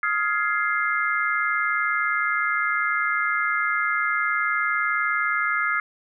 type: chord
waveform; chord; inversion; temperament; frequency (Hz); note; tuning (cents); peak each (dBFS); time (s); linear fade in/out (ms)
sine; F minor seventh; third; just; 1257.2 / 1396.9 / 1676.3 / 2095; Eb6 / F6 / Ab6 / C7; +18 / 0 / +16 / +2; -26 / -26 / -27 / -26; 0.03-5.8; 2
effects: none